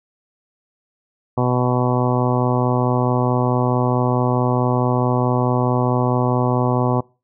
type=harmonic tone; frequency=124.6 Hz; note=B2; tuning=16 cents sharp; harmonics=1 / 2 / 3 / 4 / 5 / 6 / 7 / 8 / 9; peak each=-19 / -22 / -24 / -25 / -26 / -27 / -27 / -28 / -29 dBFS; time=1.37-7.01 s; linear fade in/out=10 ms; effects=noise-tail reverb RT60 0.3 s tail -23 dB re dry